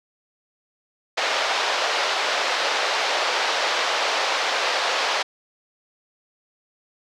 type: band-pass noise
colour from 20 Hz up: pink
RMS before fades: -23 dBFS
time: 1.17-5.23 s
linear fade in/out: 10 ms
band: 530 to 5200 Hz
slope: 24 dB/octave
effects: none